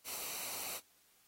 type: noise with comb filter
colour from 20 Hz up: white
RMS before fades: -42 dBFS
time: 0.04-0.81 s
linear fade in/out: 50 ms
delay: 0.59 ms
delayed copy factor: -0.55
effects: white hiss -69 dBFS RMS until 1.27 s + AAC 48 kbps